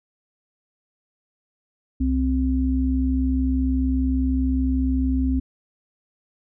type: tone pair together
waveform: sine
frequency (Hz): 65.41 / 261.2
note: C2 / C4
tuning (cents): 0 / -3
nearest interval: 2 octaves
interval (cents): 2397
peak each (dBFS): -21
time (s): 2-5.4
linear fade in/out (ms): 10
effects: none